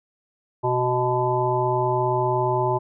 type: harmonic tone with a mistuned harmonic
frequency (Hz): 124.7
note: B2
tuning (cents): +17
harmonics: 1 / 3 / 5 / 7 / 8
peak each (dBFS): -26 / -24 / -27 / -24 / -28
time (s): 0.63-2.79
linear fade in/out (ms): 20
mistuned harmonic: 8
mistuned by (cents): +21
effects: none